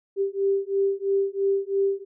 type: beating tone pair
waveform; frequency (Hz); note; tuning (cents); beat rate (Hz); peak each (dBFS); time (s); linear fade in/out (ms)
sine; 392 / 395; G4 / G4; 0 / +13; 3; -24; 0.16-2.05; 50
effects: none